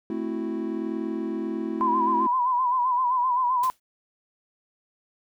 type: chord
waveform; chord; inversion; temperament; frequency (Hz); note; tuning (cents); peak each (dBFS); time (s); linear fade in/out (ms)
triangle; F# half-diminished seventh; first; equal; 220 / 261.6 / 329.6 / 370; A3 / C4 / E4 / F#4; 0 / 0 / 0 / 0; -30 / -32 / -28 / -33; 0.1-2.27; 2
type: tone with vibrato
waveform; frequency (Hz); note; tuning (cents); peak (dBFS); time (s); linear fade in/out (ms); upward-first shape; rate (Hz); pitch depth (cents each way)
sine; 1000; B5; +21; -20; 1.81-3.7; 0; sine; 7.7; 70
type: noise with exponential decay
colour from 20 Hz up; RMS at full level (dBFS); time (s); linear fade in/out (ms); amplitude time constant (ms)
white; -34; 3.63-3.8; 5; 35
effects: none